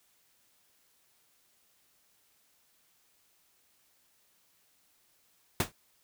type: noise with exponential decay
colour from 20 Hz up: pink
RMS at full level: -24 dBFS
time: 5.6-5.72 s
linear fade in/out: 2 ms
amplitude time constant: 25 ms
effects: white hiss -69 dBFS RMS until 6.03 s